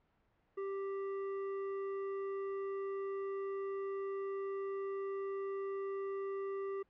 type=tone with hard clipping; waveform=triangle; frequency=392 Hz; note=G4; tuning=in tune; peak=-39 dBFS; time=0.57-6.83 s; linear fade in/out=10 ms; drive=14 dB; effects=pink hiss -75 dBFS RMS until 6.89 s + low-pass 2000 Hz 12 dB/octave